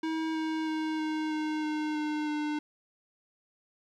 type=tone with pitch steps; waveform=square; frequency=320 / 317.1 / 314.1 / 311.2 / 308.4 / 305.5 / 302.7 / 300 Hz; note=D#4 / D#4 / D#4 / D#4 / D#4 / D#4 / D#4 / D4; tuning=+49 / +33 / +16 / 0 / -15 / -32 / -48 / +37 cents; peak=-30 dBFS; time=0.03-2.59 s; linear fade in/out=5 ms; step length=320 ms; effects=low-pass 4000 Hz 12 dB/octave + 11-bit